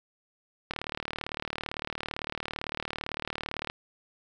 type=click train; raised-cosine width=0.3 ms; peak=-16 dBFS; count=114; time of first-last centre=0.71-3.699 s; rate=37.8 Hz; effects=none